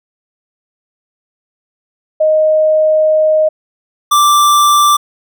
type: tone pair in turn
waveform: sine / square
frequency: 622.3 / 1174.7 Hz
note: D#5 / D6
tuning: 0 / 0 cents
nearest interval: major seventh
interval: 1100 cents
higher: second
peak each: -7 dBFS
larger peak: neither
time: 2.2-3.49 / 4.11-4.97 s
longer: first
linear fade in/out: 10 ms
effects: none